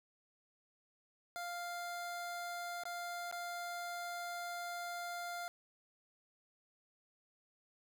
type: tone with dropouts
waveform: 25% pulse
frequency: 698.5 Hz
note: F5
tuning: in tune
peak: -37 dBFS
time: 1.36-5.48 s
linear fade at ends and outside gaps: 0 ms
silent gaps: 2.836-2.854 / 3.313-3.325 s
effects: none